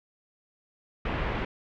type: low-pass noise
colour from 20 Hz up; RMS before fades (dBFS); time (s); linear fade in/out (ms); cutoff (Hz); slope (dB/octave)
pink; -30; 1.05-1.45; 5; 2700; 24
effects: none